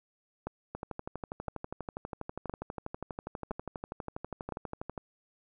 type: two click trains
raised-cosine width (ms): 1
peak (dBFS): -23 / -21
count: 53 / 5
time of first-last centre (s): 0.75-4.978 / 0.47-4.523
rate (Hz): 12.3 / 0.987
effects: none